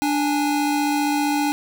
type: tone pair together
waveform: square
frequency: 293.7 / 825.9 Hz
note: D4 / G#5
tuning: 0 / -10 cents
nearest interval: octave + tritone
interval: 1790 cents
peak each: -21 / -24 dBFS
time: 0.02-1.52 s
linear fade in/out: 0 ms
effects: none